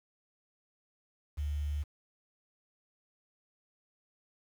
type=tone with quantisation; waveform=sine; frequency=73.42 Hz; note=D2; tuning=in tune; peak=-31 dBFS; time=1.37-1.84 s; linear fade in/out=20 ms; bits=9; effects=none